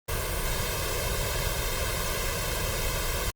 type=noise with comb filter; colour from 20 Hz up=pink; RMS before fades=-29 dBFS; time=0.08-3.31 s; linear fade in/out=10 ms; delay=1.9 ms; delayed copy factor=+0.95; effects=Opus 32 kbps